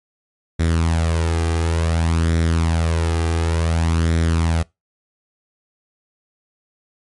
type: tone with flanger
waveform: sawtooth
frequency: 82.41 Hz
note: E2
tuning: in tune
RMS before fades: -18 dBFS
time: 0.59-4.63 s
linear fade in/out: 10 ms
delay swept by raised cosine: 0.53 to 2.53 ms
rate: 0.56 Hz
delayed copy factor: +0.55
effects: noise-tail reverb RT60 0.2 s tail -23 dB re dry + MP3 48 kbps